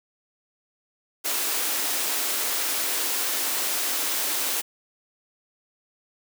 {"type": "high-pass noise", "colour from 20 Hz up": "white", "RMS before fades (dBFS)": -26, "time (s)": [1.24, 4.62], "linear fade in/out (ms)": 20, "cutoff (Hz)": 250, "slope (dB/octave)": 48, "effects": []}